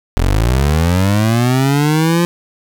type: linear sweep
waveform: 25% pulse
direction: up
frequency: 40.29 to 174.61 Hz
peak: -7 dBFS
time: 0.17-2.25 s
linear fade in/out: 0 ms
effects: none